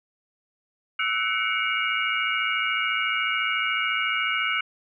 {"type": "tone cluster", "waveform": "sine", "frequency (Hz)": [1313, 1495, 2185, 2299, 2854], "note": ["E6", "F#6", "C#7", "D7", "F7"], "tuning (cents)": [-7, 17, -26, -37, 37], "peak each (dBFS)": -29, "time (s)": [0.99, 4.61], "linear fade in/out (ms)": 5, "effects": []}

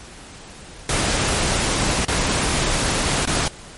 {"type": "noise with dropouts", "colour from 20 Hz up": "pink", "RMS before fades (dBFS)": -20, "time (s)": [0.89, 3.48], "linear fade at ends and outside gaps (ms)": 2, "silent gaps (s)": [[2.05, 2.082], [3.254, 3.273]], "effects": ["pink hiss -40 dBFS RMS until 3.77 s", "MP3 48 kbps"]}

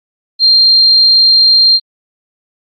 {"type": "tone", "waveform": "sine", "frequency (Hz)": 4186, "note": "C8", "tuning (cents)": 0, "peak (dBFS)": -4, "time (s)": [0.39, 1.8], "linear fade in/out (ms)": 50, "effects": ["Opus 48 kbps"]}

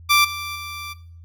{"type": "tone with level steps", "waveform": "15% pulse", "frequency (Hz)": 1174.7, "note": "D6", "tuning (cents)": 0, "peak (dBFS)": [-7, -22, -25], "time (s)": [0.09, 0.94], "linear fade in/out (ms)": 20, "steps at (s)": [0.24, 0.55], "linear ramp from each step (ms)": 10, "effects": ["noise-tail reverb RT60 0.5 s tail -17 dB re dry", "added 84 Hz sine -40 dBFS peak until 1.24 s"]}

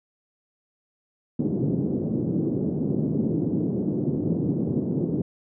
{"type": "band-pass noise", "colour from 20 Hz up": "pink", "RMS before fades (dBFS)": -25, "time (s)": [1.39, 5.22], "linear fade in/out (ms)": 5, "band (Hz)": [140, 370], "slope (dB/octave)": 24, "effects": []}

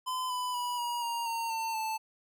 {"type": "tone with pitch steps", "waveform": "square", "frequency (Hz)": [1019, 998, 977.5, 957.4, 937.7, 918.4, 899.5, 881], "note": ["C6", "B5", "B5", "A#5", "A#5", "A#5", "A5", "A5"], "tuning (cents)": [-46, 18, -18, 46, 10, -26, 38, 2], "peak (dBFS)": -32, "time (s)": [0.06, 1.98], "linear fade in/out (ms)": 20, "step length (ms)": 240, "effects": []}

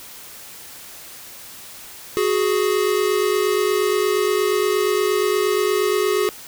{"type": "tone pair together", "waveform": "square", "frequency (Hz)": [370, 418.5], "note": ["F#4", "G#4"], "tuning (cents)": [0, 13], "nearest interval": "major second", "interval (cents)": 213, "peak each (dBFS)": [-21, -20], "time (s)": [2.17, 6.29], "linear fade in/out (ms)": 0, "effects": ["white hiss -39 dBFS RMS until 6.47 s"]}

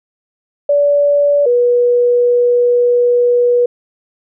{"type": "tone pair in turn", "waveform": "sine", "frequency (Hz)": [576, 485.5], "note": ["D5", "B4"], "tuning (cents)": [-34, -30], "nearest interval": "minor third", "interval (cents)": 296, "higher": "first", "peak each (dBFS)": -8, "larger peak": "neither", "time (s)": [[0.69, 1.46], [1.46, 3.66]], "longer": "second", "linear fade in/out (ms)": 5, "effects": []}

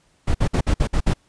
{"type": "noise bursts", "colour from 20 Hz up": "brown", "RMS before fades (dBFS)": -17, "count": 7, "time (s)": [0.27, 1.138], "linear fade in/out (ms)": 10, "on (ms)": 76, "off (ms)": 56, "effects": ["pink hiss -61 dBFS RMS until 1.28 s", "resampled to 22050 Hz"]}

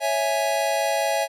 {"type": "chord", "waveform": "square", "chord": "C# minor", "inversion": "none", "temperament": "equal", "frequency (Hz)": [554.4, 659.3, 830.6], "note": ["C#5", "E5", "G#5"], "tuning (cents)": [0, 0, 0], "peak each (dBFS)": [-27, -25, -26], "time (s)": [0, 1.28], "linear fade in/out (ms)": 50, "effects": ["resampled to 32000 Hz"]}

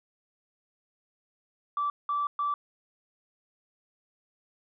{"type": "tone bursts at uneven times", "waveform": "sine", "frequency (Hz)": 1162, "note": "D6", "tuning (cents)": -19, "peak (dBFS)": -25, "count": 3, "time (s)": [[1.77, 1.9], [2.09, 2.27], [2.39, 2.54]], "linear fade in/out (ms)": 2, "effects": ["tanh soft clip ceiling -21 dBFS"]}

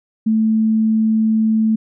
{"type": "tone", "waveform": "sine", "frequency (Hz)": 220, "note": "A3", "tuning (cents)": 0, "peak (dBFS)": -12, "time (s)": [0.26, 1.76], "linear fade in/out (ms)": 10, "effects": []}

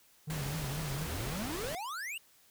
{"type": "tone with vibrato", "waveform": "triangle", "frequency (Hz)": 146.83, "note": "D3", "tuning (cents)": 0, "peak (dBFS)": -34, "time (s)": [0.27, 1.07], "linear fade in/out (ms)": 10, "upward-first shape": "triangle", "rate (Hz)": 4.2, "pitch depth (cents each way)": 180}
{"type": "clicks", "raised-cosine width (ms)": 2, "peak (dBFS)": [-40, -38], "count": 2, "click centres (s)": [0.298, 1.097]}
{"type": "noise", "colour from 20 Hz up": "pink", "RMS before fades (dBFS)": -40, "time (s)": [0.3, 1.75], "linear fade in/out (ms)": 0}
{"type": "exponential sweep", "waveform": "square", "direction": "up", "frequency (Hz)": [67.5, 2922], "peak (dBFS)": -38, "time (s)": [1.07, 2.18], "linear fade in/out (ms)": 5}
{"effects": ["white hiss -64 dBFS RMS until 2.5 s"]}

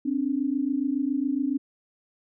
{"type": "tone pair together", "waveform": "sine", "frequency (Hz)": [262.6, 289.8], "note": ["C4", "D4"], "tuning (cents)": [6, -23], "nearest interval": "major second", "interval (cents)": 171, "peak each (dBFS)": -26, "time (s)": [0.05, 1.58], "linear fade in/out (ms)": 10, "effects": []}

